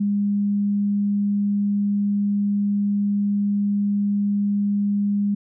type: tone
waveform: sine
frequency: 203.2 Hz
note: G#3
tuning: 38 cents flat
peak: -18 dBFS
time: 0-5.35 s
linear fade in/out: 10 ms
effects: none